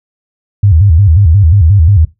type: tone with vibrato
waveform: sine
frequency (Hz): 89.7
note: F2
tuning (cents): +47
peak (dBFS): -3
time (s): 0.63-2.05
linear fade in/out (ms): 5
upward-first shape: square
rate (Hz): 5.6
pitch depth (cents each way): 210
effects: noise-tail reverb RT60 0.2 s tail -17 dB re dry